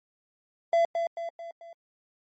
triangle tone with echo, 674 Hz, E5, 38 cents sharp, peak -17 dBFS, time 0.73-0.85 s, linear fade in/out 2 ms, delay 220 ms, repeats 4, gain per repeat -6 dB, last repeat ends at 1.73 s, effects MP3 32 kbps

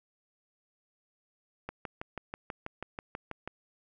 click train, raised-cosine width 0.5 ms, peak -22 dBFS, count 12, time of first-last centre 1.69-3.476 s, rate 6.16 Hz, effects none

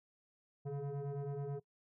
sine tone with frequency modulation, 144.6 Hz, D3, 27 cents flat, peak -35 dBFS, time 0.65-1.6 s, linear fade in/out 20 ms, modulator 280 Hz, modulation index 1.2, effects noise-tail reverb RT60 0.1 s tail -22 dB re dry + tanh soft clip ceiling -37 dBFS

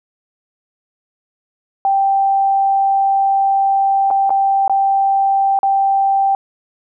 sine tone with dropouts, 784 Hz, G5, in tune, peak -11 dBFS, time 1.85-6.35 s, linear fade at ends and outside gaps 1 ms, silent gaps 4.104-4.11 / 4.295-4.304 / 4.679-4.696 / 5.59-5.631 s, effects none

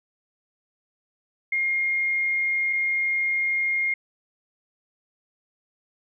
sine tone pair in turn, 2131 / 2131 Hz, C7 / C7, +31 / +31 cents, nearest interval unison, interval 0 cents, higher neither, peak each -21 dBFS, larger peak neither, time 1.52-2.73 / 2.73-3.94 s, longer neither, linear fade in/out 5 ms, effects none

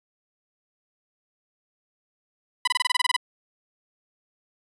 15% pulse tone bursts, 994 Hz, B5, 11 cents sharp, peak -12 dBFS, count 11, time 2.65-3.165 s, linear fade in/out 5 ms, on 25 ms, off 24 ms, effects resampled to 22050 Hz

